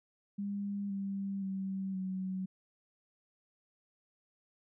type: tone with pitch steps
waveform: sine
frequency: 201.3 / 196.7 / 192.21 / 187.82 Hz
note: G3 / G3 / G3 / F#3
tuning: +46 / +6 / -34 / +26 cents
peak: -34 dBFS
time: 0.38-2.46 s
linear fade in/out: 10 ms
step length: 520 ms
effects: none